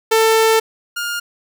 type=tone pair in turn; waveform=sawtooth; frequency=445.3 / 1413.7 Hz; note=A4 / F6; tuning=+21 / +21 cents; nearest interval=octave + minor sixth; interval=2000 cents; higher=second; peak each=-7 / -17 dBFS; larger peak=first; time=0.11-0.6 / 0.96-1.2 s; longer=first; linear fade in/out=10 ms; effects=none